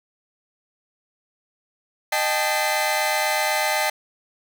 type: tone cluster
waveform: sawtooth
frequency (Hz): 616 / 784 / 872 / 2048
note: D#5 / G5 / A5 / C7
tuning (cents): -17 / 0 / -16 / -38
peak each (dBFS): -22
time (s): 2.12-3.9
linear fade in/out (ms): 5
effects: none